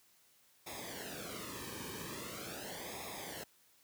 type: noise with flanger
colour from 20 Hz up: pink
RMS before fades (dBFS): -45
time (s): 0.66-3.44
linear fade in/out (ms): 10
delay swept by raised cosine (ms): 0.67 to 1.47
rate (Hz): 0.42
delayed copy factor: -0.8
effects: white hiss -68 dBFS RMS until 3.83 s + high-pass 60 Hz 12 dB/octave